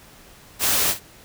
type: noise with echo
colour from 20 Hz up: white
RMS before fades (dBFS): -20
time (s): 0.59-0.95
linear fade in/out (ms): 50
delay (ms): 52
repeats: 1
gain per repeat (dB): -13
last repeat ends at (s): 1.002
effects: pink hiss -48 dBFS RMS until 1.24 s